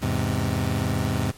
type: chord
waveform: 25% pulse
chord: E augmented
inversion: none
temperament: equal with one note detuned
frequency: 82.79 / 103.83 / 130.81 Hz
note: E2 / G#2 / B#2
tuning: +8 / 0 / 0 cents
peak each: -24 / -22 / -23 dBFS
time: 0.01-1.32 s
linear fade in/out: 20 ms
effects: pink hiss -48 dBFS RMS until 1.37 s + MP3 64 kbps